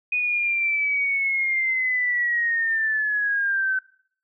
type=linear sweep; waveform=sine; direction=down; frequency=2486 to 1523 Hz; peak=-20 dBFS; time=0.12-3.79 s; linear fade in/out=5 ms; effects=noise-tail reverb RT60 0.6 s tail -23 dB re dry